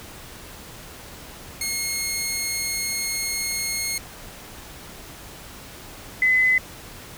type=tone pair in turn; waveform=10% pulse / sine; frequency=2160 / 2023 Hz; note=C#7 / B6; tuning=-45 / +41 cents; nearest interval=minor second; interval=114 cents; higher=first; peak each=-15 dBFS; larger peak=neither; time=1.61-3.98 / 6.22-6.58 s; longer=first; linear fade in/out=2 ms; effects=pink hiss -41 dBFS RMS until 7.17 s